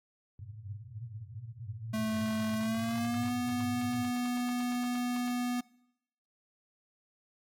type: band-pass noise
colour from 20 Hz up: pink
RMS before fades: -43 dBFS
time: 0.39-4.11 s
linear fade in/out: 2 ms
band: 100 to 120 Hz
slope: 96 dB/octave
type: tone with pitch glide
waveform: square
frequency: 218.6 to 245.4 Hz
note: A3 to B3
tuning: -11 to -11 cents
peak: -31 dBFS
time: 1.93-5.61 s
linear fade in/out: 10 ms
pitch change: +200 cents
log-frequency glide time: 2.58-3.32 s
effects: noise-tail reverb RT60 0.8 s tail -23 dB re dry + AAC 64 kbps